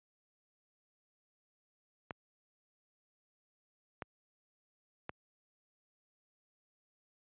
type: clicks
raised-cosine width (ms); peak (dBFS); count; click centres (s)
0.5; -24; 3; 2.108 / 4.022 / 5.094
effects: high-pass 80 Hz 12 dB/octave + resampled to 8000 Hz